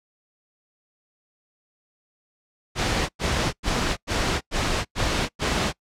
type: noise bursts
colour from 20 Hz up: pink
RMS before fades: -23 dBFS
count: 7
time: 2.75-5.73 s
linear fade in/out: 50 ms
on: 340 ms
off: 100 ms
effects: noise-tail reverb RT60 0.1 s tail -24 dB re dry + low-pass 6000 Hz 12 dB/octave